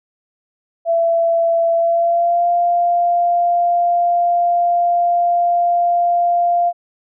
sine tone with pitch glide, 670 to 696.4 Hz, E5 to F5, +28 to -5 cents, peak -12 dBFS, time 0.85-6.73 s, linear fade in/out 50 ms, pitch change +67 cents, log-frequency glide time 1.75-2.48 s, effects none

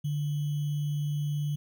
sine tone with sample-and-hold, 146.9 Hz, D3, 1 cent sharp, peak -27 dBFS, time 0.04-1.56 s, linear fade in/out 10 ms, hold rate 3150 Hz, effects none

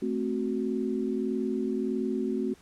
sine chord, F# diminished, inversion first, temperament equal, 220 / 261.6 / 370 Hz, A3 / C4 / F#4, 0 / 0 / 0 cents, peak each -31 dBFS, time 0.02-2.54 s, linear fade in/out 5 ms, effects pink hiss -58 dBFS RMS until 2.61 s + low-pass 10000 Hz 12 dB/octave

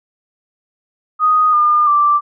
sine tone with pitch steps, 1244.5 / 1208.4 / 1173.3 Hz, D#6 / D6 / D6, 0 / +49 / -2 cents, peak -9 dBFS, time 1.19-2.21 s, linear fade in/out 50 ms, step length 340 ms, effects none

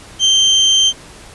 35% pulse tone, 3136 Hz, G7, in tune, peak -7 dBFS, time 0.19-0.93 s, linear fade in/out 50 ms, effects pink hiss -38 dBFS RMS until 1.34 s + resampled to 24000 Hz

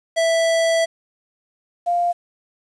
square / sine tone pair in turn, 659.3 / 698.5 Hz, E5 / F5, 0 / 0 cents, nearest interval minor second, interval 100 cents, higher second, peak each -16 dBFS, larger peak neither, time 0.16-0.86 / 1.86-2.13 s, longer first, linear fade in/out 20 ms, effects resampled to 22050 Hz + 8-bit

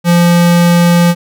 square tone, 172.9 Hz, F3, 17 cents flat, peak -6 dBFS, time 0.04-1.15 s, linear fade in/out 50 ms, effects none

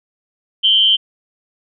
sine tone with amplitude modulation, 3100 Hz, G7, 20 cents flat, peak -6 dBFS, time 0.63-0.97 s, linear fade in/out 20 ms, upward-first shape sine, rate 211 Hz, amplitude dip 70%, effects none

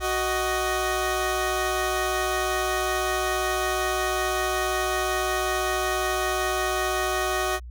15% pulse tone pair together, 372.3 / 622.3 Hz, F#4 / D#5, +11 / 0 cents, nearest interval major sixth, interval 889 cents, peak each -19 / -21 dBFS, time 0-7.6 s, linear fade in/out 50 ms, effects added 60 Hz sine -36 dBFS peak until 7.7 s

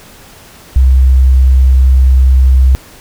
sine tone, 65 Hz, C2, 11 cents flat, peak -3 dBFS, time 0.76-2.75 s, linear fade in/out 0 ms, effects pink hiss -37 dBFS RMS until 3 s

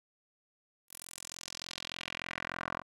10% pulse tone with band-pass filter sweep, 43.38 Hz, F1, 11 cents flat, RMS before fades -43 dBFS, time 0.88-2.83 s, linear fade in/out 50 ms, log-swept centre 12000 to 1100 Hz, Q 2, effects none

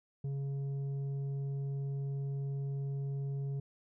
triangle tone with tanh clipping, 138.59 Hz, C#3, in tune, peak -35 dBFS, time 0.24-3.6 s, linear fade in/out 5 ms, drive 10 dB, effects none

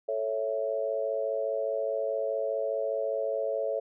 sine chord, A major, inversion none, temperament equal, 440 / 554.4 / 659.3 Hz, A4 / C#5 / E5, 0 / 0 / 0 cents, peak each -33 / -30 / -33 dBFS, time 0.08-3.8 s, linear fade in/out 10 ms, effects none

